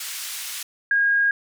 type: band-pass noise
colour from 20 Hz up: white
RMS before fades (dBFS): -32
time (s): 0-0.63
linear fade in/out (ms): 5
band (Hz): 1600 to 12000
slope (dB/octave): 12
type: tone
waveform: sine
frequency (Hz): 1631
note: G#6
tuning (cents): -32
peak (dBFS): -16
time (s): 0.91-1.31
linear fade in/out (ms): 2
effects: none